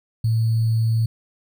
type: tone with sample-and-hold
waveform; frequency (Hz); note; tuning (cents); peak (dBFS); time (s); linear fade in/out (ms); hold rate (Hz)
sine; 112.8; A2; +44; -16; 0.24-1.06; 5; 4410
effects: none